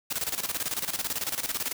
white noise with tremolo, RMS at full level -29 dBFS, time 0.1-1.73 s, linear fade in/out 10 ms, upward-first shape square, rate 18 Hz, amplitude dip 75%, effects none

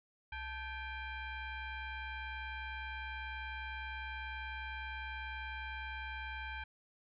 sine tone with frequency modulation, 746 Hz, F#5, 14 cents sharp, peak -40 dBFS, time 0.32-6.64 s, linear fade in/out 5 ms, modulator 811 Hz, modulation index 2.4, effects none

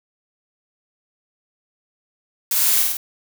blue noise with echo, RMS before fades -20 dBFS, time 2.51-2.82 s, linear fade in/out 2 ms, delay 50 ms, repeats 3, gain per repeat -2 dB, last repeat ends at 2.97 s, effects none

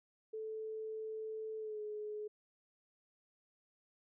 sine tone with pitch glide, 437.7 to 422.8 Hz, A4 to G#4, -9 to +31 cents, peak -40 dBFS, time 0.33-2.28 s, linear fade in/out 10 ms, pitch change -60 cents, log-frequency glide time 1.58-1.81 s, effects none

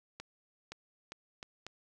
accelerating click train, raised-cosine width 0.2 ms, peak -26 dBFS, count 5, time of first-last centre 0.2-1.666 s, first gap 520 ms, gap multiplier 0.77, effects none

